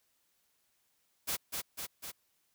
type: noise with echo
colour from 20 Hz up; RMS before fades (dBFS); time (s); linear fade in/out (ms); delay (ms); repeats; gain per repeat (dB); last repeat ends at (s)
white; -34; 1.27-1.37; 20; 250; 3; -3; 2.12
effects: white hiss -75 dBFS RMS until 2.54 s